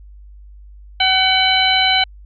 harmonic tone with a mistuned harmonic, 756 Hz, F#5, 37 cents sharp, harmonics 1 / 2 / 3 / 4 / 5, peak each -18 / -22 / -19 / -16 / -19 dBFS, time 1-2.04 s, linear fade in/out 5 ms, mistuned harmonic 5, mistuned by +96 cents, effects added 50 Hz sine -37 dBFS peak until 2.25 s

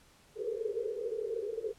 pink band-pass noise, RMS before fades -36 dBFS, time 0.35-1.74 s, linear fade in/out 50 ms, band 410 to 480 Hz, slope 96 dB/octave, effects pink hiss -62 dBFS RMS until 1.78 s + low-pass 11000 Hz 12 dB/octave

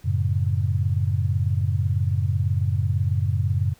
sine chord, F# minor, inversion none, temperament equal with one note detuned, 92.5 / 110.64 / 138.59 Hz, F#2 / A2 / C#3, 0 / +10 / 0 cents, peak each -22 / -24 / -26 dBFS, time 0.04-3.74 s, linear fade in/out 20 ms, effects pink hiss -56 dBFS RMS until 3.79 s

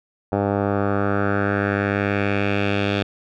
10% pulse tone with low-pass filter sweep, 100.7 Hz, G2, 47 cents sharp, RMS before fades -21 dBFS, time 0.32-3.03 s, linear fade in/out 5 ms, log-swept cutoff 880 to 3300 Hz, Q 2.6, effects none

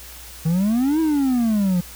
triangle exponential two-way sweep, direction up then down, 155.56 to 327.2 to 172.5 Hz, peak -14 dBFS, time 0.45-1.81 s, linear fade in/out 10 ms, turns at 1 s, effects added 60 Hz sine -42 dBFS peak until 1.95 s + white hiss -40 dBFS RMS until 1.95 s

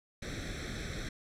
pink noise with comb filter, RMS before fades -39 dBFS, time 0.22-1.09 s, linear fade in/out 5 ms, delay 0.52 ms, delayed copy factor +0.85, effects low-pass 6000 Hz 12 dB/octave

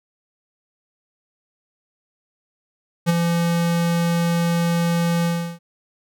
square tone with ADSR envelope, 170 Hz, F3, 46 cents flat, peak -13 dBFS, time 3.06-5.59 s, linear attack 32 ms, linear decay 22 ms, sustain -5 dB, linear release 340 ms, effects none

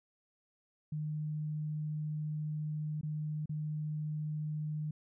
sine tone with dropouts, 152.4 Hz, D#3, 36 cents flat, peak -34 dBFS, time 0.92-4.91 s, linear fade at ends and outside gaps 5 ms, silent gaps 3.012-3.031 / 3.458-3.493 s, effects none

